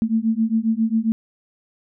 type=beating tone pair; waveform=sine; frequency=220 / 227.4 Hz; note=A3 / A#3; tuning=0 / -43 cents; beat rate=7.4 Hz; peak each=-20 dBFS; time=0.02-1.12 s; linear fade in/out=0 ms; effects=none